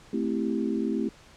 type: chord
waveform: sine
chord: A minor seventh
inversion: none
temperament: equal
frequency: 220 / 261.6 / 329.6 / 392 Hz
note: A3 / C4 / E4 / G4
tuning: 0 / 0 / 0 / 0 cents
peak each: -29 / -30 / -31 / -33 dBFS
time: 0.13-1.09 s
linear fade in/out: 5 ms
effects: pink hiss -53 dBFS RMS until 1.36 s + low-pass 7000 Hz 12 dB/octave